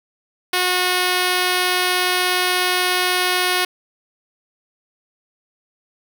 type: tone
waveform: 5% pulse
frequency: 363.4 Hz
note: F#4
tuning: 31 cents flat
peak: -5 dBFS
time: 0.53-3.65 s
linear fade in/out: 5 ms
effects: none